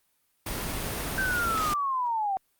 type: noise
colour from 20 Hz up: pink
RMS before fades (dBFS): -32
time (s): 0.46-1.74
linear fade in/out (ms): 5
type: linear sweep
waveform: sine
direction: down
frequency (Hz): 1568 to 753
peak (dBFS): -25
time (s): 1.18-2.37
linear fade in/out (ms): 0
effects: white hiss -71 dBFS RMS until 2.59 s + Opus 32 kbps